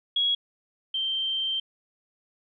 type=tone pair in turn; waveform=sine; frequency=3322 / 3136 Hz; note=G#7 / G7; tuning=0 / 0 cents; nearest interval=minor second; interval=100 cents; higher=first; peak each=-21 / -25 dBFS; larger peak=first; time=0.16-0.35 / 0.94-1.6 s; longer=second; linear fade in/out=5 ms; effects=none